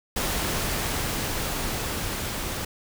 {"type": "noise with level ramp", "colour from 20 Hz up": "pink", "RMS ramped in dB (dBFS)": [-26, -31], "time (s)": [0.16, 2.65], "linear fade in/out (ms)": 5, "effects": []}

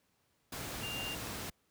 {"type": "tone in noise", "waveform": "sine", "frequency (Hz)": 2794, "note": "F7", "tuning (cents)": 0, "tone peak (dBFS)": -39, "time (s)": [0.83, 1.15], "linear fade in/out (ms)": 5, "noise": "pink", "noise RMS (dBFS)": -41, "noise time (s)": [0.52, 1.5], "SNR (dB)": -1, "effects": ["pink hiss -75 dBFS RMS until 1.7 s", "high-pass 60 Hz 12 dB/octave"]}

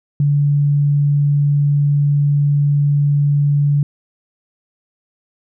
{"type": "tone", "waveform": "sine", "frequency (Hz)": 144.2, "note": "D3", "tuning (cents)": -31, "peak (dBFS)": -11, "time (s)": [0.2, 3.83], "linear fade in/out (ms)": 2, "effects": []}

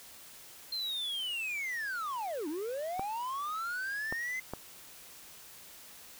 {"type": "linear two-way sweep", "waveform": "triangle", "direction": "down then up", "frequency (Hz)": [4193, 284.1, 2068], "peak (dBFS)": -32, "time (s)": [0.72, 4.4], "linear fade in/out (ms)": 5, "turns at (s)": 2.48}
{"type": "clicks", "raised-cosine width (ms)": 1, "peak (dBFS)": -22, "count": 3, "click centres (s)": [2.995, 4.125, 4.536]}
{"effects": ["white hiss -52 dBFS RMS until 6.19 s"]}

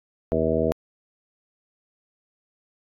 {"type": "harmonic tone", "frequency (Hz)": 80.1, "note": "E2", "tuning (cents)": -49, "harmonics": [1, 2, 3, 4, 5, 6, 7, 8], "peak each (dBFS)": [-31, -30, -28, -30, -28, -25, -31, -26], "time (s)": [0.32, 0.72], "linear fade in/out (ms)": 0, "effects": ["AAC 48 kbps"]}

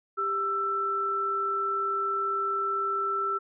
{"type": "tone pair together", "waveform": "sine", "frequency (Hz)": [395.7, 1331], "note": ["G4", "E6"], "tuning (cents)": [16, 16], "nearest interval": "octave + major sixth", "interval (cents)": 2100, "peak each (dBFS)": [-34, -26], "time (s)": [0.17, 3.39], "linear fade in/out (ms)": 20, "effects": []}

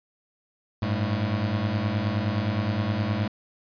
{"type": "beating tone pair", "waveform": "25% pulse", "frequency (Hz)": [100, 109.6], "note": ["G2", "A2"], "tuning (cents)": [35, -6], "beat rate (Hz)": 9.6, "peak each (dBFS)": -23, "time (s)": [0.82, 3.28], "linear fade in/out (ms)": 5, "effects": ["resampled to 11025 Hz"]}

